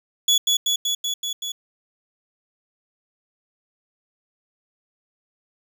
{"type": "tone with echo", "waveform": "30% pulse", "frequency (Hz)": 3398, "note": "G#7", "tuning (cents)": 39, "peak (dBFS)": -12, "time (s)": [0.28, 0.38], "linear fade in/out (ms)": 5, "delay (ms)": 190, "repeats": 6, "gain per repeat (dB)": -2, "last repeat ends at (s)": 1.52, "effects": ["9-bit"]}